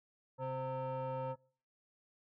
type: tone with frequency modulation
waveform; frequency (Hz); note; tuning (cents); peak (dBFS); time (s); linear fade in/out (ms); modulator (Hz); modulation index
sine; 523.3; C5; 0; -34; 0.38-1.36; 50; 391; 1.2
effects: noise-tail reverb RT60 0.5 s tail -26 dB re dry + tanh soft clip ceiling -35 dBFS